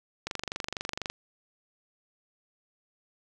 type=click train; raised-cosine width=0.2 ms; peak=-15 dBFS; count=21; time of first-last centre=0.27-1.1 s; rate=24.1 Hz; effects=none